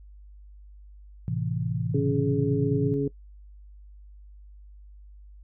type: chord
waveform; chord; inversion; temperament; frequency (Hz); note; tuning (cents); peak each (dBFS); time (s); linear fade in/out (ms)
sine; A minor; none; equal; 110 / 130.81 / 164.81; A2 / C3 / E3; 0 / 0 / 0; -30; 1.28-2.94; 0
type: harmonic tone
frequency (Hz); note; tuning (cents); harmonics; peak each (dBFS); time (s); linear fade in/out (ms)
140; C#3; +18; 1 / 2 / 3; -28 / -27 / -27; 1.94-3.08; 5
effects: noise-tail reverb RT60 0.1 s tail -20 dB re dry + added 50 Hz sine -45 dBFS peak until 5.43 s

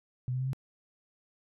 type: tone with pitch steps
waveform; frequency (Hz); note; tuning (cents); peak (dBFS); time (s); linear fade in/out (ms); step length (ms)
sine; 125.8 / 128.3 / 130.84 / 133.43; B2 / C3 / C3 / C3; +32 / -34 / 0 / +34; -29; 0.28-0.532; 0; 63
effects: none

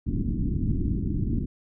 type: low-pass noise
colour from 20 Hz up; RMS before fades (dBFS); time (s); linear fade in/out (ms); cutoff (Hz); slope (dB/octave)
pink; -26; 0.06-1.46; 10; 320; 48
effects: none

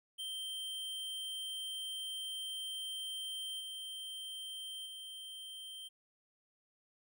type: tone with level steps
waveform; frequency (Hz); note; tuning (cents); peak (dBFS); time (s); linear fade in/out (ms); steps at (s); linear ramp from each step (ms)
square; 3136; G7; 0; -40 / -43 / -46; 0.18-5.89; 20; 3.59 / 4.85; 20
effects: none

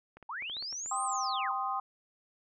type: clicks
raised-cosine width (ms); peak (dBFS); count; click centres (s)
0.5; -35; 8; 0.17 / 0.227 / 0.423 / 0.498 / 0.568 / 0.625 / 0.727 / 0.86
type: linear two-way sweep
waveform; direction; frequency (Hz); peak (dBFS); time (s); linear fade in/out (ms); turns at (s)
sine; up then down; 831 to 8800 to 831; -36; 0.29-1.52; 5; 1.03
type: chord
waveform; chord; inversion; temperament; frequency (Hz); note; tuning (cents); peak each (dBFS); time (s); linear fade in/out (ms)
sine; C minor; second; equal; 784 / 1046.5 / 1244.5; G5 / C6 / Eb6; 0 / 0 / 0; -35; 0.91-1.8; 5
effects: none

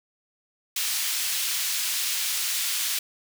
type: high-pass noise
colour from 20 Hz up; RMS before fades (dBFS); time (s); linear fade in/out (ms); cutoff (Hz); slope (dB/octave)
pink; -27; 0.76-2.99; 5; 3000; 12
effects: none

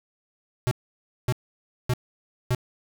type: tone bursts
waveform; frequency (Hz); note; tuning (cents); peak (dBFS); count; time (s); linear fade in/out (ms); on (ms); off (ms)
square; 124.8; B2; +19; -21; 4; 0.67-2.548; 0; 42; 570
effects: none

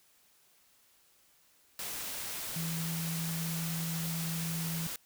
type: tone in noise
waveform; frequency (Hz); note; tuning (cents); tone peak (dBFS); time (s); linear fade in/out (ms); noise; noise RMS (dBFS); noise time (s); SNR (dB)
sine; 164.81; E3; 0; -34; 2.56-4.87; 2; white; -39; 1.79-4.96; +2
effects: white hiss -66 dBFS RMS until 5.05 s

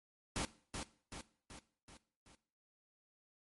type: noise with echo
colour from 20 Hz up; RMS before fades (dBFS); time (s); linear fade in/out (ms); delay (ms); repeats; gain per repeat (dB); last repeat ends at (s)
pink; -38; 0.36-0.45; 0; 380; 5; -5; 2.35
effects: noise-tail reverb RT60 0.5 s tail -18 dB re dry + MP3 48 kbps

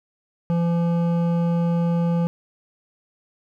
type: tone with hard clipping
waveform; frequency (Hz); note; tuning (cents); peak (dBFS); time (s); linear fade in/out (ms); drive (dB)
sine; 170.2; F3; -44; -20; 0.5-2.27; 0; 11
effects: none

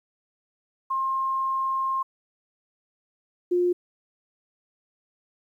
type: tone pair in turn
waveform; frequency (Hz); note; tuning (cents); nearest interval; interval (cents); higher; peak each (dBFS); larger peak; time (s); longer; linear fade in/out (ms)
sine; 1064 / 355.1; C6 / F4; +29 / +29; octave + perfect fifth; 1900; first; -23 / -19; second; 0.9-2.03 / 3.51-3.73; first; 10
effects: 10-bit

